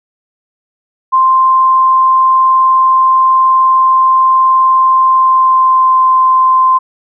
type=tone with pitch glide; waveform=sine; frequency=1046.5 to 1039.3 Hz; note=C6 to C6; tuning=0 to -12 cents; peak=-5 dBFS; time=1.12-6.79 s; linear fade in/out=20 ms; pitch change=-12 cents; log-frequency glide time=5.05-6.03 s; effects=none